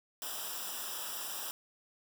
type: noise with comb filter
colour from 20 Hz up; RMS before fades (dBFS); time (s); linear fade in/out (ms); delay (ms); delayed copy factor
white; -40; 0.22-1.51; 0; 0.46; -0.9
effects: none